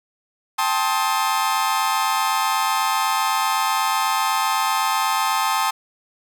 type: chord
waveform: 40% pulse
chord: A half-diminished seventh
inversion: third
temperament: just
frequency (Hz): 792 / 880 / 1056 / 1267.2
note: G5 / A5 / C6 / Eb6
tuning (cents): +18 / 0 / +16 / +31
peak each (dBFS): -25 / -22 / -23 / -24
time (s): 0.58-5.71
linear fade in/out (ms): 10
effects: none